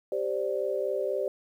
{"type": "chord", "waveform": "sine", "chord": "G suspended fourth", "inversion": "none", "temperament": "equal", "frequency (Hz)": [392, 523.3, 587.3], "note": ["G4", "C5", "D5"], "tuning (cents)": [0, 0, 0], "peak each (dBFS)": -31, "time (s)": [0.12, 1.28], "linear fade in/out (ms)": 2, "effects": ["10-bit"]}